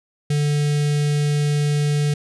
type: tone with notch filter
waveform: square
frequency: 146.9 Hz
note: D3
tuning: 1 cent sharp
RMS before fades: -19 dBFS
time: 0.3-2.14 s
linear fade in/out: 5 ms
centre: 1000 Hz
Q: 0.59
effects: resampled to 24000 Hz